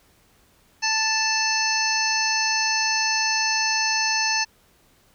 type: harmonic tone with a mistuned harmonic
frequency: 880 Hz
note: A5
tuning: in tune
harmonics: 1 / 2 / 3 / 5 / 6 / 7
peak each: -27 / -27 / -27 / -27 / -27 / -27 dBFS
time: 0.82-4.45 s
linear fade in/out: 20 ms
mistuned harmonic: 5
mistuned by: -18 cents
effects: pink hiss -59 dBFS RMS until 5.14 s